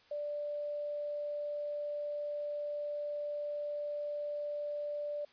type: tone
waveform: sine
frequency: 587.3 Hz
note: D5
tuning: in tune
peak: -35 dBFS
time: 0.11-5.25 s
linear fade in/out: 5 ms
effects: white hiss -64 dBFS RMS until 5.32 s + resampled to 11025 Hz